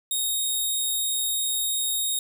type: tone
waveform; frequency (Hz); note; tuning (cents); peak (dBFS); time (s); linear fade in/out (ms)
10% pulse; 3729; A#7; 0; -16; 0.11-2.19; 2
effects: none